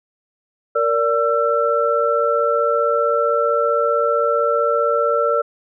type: tone cluster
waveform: sine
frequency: 465.5 / 581 / 1340 Hz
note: A#4 / D5 / E6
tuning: -2 / -19 / +28 cents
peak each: -19 dBFS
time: 0.75-5.42 s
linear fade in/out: 10 ms
effects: none